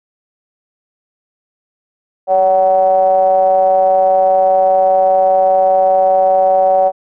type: ring-modulated tone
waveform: triangle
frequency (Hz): 92.5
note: F#2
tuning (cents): 0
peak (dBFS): -3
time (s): 2.27-6.92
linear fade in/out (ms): 50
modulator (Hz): 660
effects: none